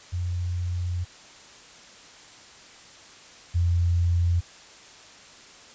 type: tone pair in turn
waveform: sine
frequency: 88.5 / 86.43 Hz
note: F2 / F2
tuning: +23 / -17 cents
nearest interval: unison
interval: 40 cents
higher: first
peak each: -25 / -19 dBFS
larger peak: second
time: 0.12-1.05 / 3.54-4.41 s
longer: first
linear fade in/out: 20 ms
effects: white hiss -48 dBFS RMS until 5.74 s + resampled to 16000 Hz